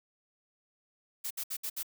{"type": "noise bursts", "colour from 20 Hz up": "blue", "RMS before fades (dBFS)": -36, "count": 5, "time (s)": [1.24, 1.831], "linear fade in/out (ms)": 10, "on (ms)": 67, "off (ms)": 64, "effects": []}